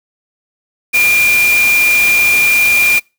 sine tone in noise, 2400 Hz, D7, 37 cents sharp, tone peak -8 dBFS, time 0.93-3 s, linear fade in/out 20 ms, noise white, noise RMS -19 dBFS, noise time 0.93-3 s, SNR +8 dB, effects noise-tail reverb RT60 0.3 s tail -26 dB re dry

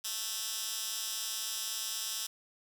10% pulse tone with high-pass filter, 220.2 Hz, A3, 2 cents sharp, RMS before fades -37 dBFS, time 0.04-2.27 s, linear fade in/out 10 ms, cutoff 4800 Hz, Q 0.96, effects none

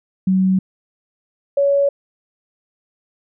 sine tone pair in turn, 188.3 / 562.3 Hz, F#3 / C#5, +31 / +25 cents, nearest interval octave + perfect fifth, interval 1894 cents, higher second, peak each -12 dBFS, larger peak neither, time 0.27-0.59 / 1.57-1.89 s, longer neither, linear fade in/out 5 ms, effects none

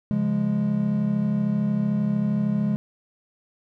triangle chord, Db major, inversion none, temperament equal, 138.59 / 174.61 / 207.7 Hz, Db3 / F3 / Ab3, 0 / 0 / 0 cents, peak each -26 / -26 / -20 dBFS, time 0.11-2.76 s, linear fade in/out 0 ms, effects none

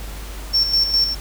triangle tone with tremolo, 5440 Hz, F8, 46 cents flat, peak -12 dBFS, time 0.53-1.15 s, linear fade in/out 20 ms, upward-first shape square, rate 4.9 Hz, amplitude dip 55%, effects added 50 Hz sine -30 dBFS peak until 1.2 s + pink hiss -37 dBFS RMS until 1.2 s

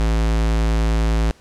square tone, 55 Hz, A1, in tune, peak -16 dBFS, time 0-1.31 s, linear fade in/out 0 ms, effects pink hiss -51 dBFS RMS until 1.4 s + low-pass 8000 Hz 12 dB/octave

